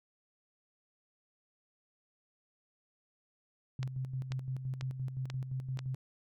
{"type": "tone with tremolo", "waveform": "sine", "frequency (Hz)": 130.5, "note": "C3", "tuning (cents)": -4, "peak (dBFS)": -33, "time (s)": [3.79, 5.95], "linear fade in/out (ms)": 2, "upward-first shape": "square", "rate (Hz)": 5.8, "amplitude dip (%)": 55}
{"type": "click train", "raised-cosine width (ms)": 0.2, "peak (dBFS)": -24, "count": 5, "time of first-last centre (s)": [3.83, 5.791], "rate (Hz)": 2.04}
{"effects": []}